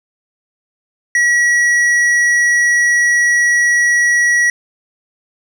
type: tone with hard clipping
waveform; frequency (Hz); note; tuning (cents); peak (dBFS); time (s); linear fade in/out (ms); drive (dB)
triangle; 1924; B6; -46; -11; 1.15-4.5; 2; 11
effects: none